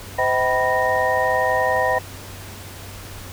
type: tone cluster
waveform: sine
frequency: 513 / 637 / 767 / 983 / 1852 Hz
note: C5 / D#5 / G5 / B5 / A#6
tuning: -34 / +41 / -38 / -8 / -12 cents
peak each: -23 dBFS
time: 0.18-1.99 s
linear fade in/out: 10 ms
effects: added 96 Hz sine -38 dBFS peak until 3.32 s + pink hiss -38 dBFS RMS until 3.32 s